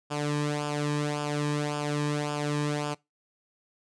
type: tone with flanger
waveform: sawtooth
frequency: 147.5 Hz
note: D3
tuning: 8 cents sharp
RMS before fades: -29 dBFS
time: 0.1-2.95 s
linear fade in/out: 20 ms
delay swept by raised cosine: 0.49 to 1.46 ms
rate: 1.8 Hz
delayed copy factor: -0.7
effects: noise-tail reverb RT60 0.2 s tail -23 dB re dry + resampled to 22050 Hz